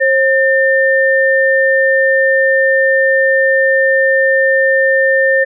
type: tone pair together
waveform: sine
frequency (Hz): 535.1 / 1800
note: C5 / A6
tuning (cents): +39 / +39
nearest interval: octave + major sixth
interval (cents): 2100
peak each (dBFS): -11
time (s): 0-5.45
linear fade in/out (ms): 20
effects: none